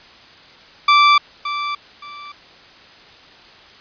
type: tone with echo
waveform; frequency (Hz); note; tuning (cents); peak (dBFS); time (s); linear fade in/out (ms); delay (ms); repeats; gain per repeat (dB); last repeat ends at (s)
sawtooth; 1168; D6; -10; -5; 0.88-1.18; 5; 570; 2; -12; 2.32
effects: white hiss -44 dBFS RMS until 3.8 s + resampled to 11025 Hz